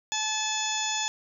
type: harmonic tone with a mistuned harmonic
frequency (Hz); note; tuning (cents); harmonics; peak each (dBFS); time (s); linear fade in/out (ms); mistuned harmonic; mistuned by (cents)
865; A5; -30; 1 / 2 / 3 / 4 / 5 / 6 / 7 / 8; -33 / -37 / -36 / -32 / -42 / -37 / -39 / -32; 0.12-1.08; 0; 8; -41
effects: none